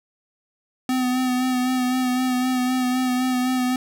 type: tone with vibrato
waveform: square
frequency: 253.5 Hz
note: B3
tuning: 45 cents sharp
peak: -20 dBFS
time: 0.89-3.76 s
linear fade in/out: 2 ms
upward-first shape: sine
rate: 3.9 Hz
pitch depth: 26 cents each way
effects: none